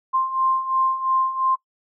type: beating tone pair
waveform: sine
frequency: 1048 / 1050.9 Hz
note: C6 / C6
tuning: +2 / +7 cents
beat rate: 2.9 Hz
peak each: -25 / -20 dBFS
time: 0.13-1.56 s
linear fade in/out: 20 ms
effects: noise-tail reverb RT60 0.1 s tail -20 dB re dry